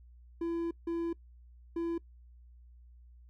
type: tone bursts at uneven times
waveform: triangle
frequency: 336.3 Hz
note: E4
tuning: 35 cents sharp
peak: -29 dBFS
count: 3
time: 0.41-0.71 / 0.87-1.13 / 1.76-1.98 s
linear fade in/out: 5 ms
effects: noise-tail reverb RT60 0.1 s tail -23 dB re dry + added 60 Hz sine -53 dBFS peak until 3.29 s